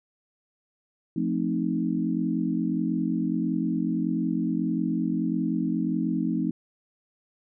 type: chord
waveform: sine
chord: F dominant seventh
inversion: none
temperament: equal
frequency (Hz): 174.61 / 220 / 261.6 / 311.1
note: F3 / A3 / C4 / Eb4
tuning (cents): 0 / 0 / 0 / 0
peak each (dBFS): -29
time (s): 1.16-6.51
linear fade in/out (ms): 5
effects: none